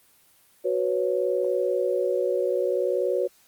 sine chord, F# suspended fourth, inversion none, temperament equal, 370 / 493.9 / 554.4 Hz, F#4 / B4 / C#5, 0 / 0 / 0 cents, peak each -26 dBFS, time 0.64-3.28 s, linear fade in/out 20 ms, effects white hiss -59 dBFS RMS until 3.47 s + Opus 24 kbps

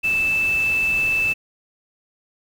sine tone in noise, 2637 Hz, E7, in tune, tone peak -17 dBFS, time 0.03-1.34 s, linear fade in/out 20 ms, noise pink, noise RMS -35 dBFS, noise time 0.03-1.34 s, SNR +15 dB, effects none

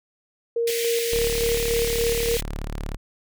sine tone with tremolo, 466.2 Hz, A#4, in tune, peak -20 dBFS, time 0.56-2.37 s, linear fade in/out 5 ms, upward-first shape square, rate 3.5 Hz, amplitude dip 35%
pink high-pass noise, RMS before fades -29 dBFS, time 0.67-2.41 s, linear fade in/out 5 ms, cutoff 1900 Hz, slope 48 dB/octave
sawtooth tone, 36.43 Hz, D1, 13 cents flat, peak -24 dBFS, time 1.12-2.97 s, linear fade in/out 10 ms
effects none

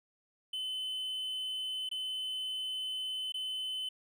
triangle tone with dropouts, 3039 Hz, F#7, 46 cents sharp, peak -33 dBFS, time 0.53-3.89 s, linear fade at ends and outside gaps 5 ms, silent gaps 1.891-1.913 / 3.322-3.341 s, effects none

